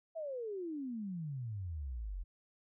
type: exponential sweep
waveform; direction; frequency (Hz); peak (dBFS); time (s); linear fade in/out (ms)
sine; down; 670 to 41.51; -38; 0.15-2.24; 20
effects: none